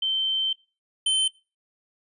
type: tone pair in turn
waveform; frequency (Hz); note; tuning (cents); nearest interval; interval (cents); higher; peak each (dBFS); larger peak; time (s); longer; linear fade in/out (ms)
sine / square; 3105 / 3085; G7 / G7; -17 / -28; unison; 11; first; -22 / -20; second; 0.02-0.53 / 1.06-1.28; first; 5
effects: noise-tail reverb RT60 0.3 s tail -21 dB re dry + resampled to 24000 Hz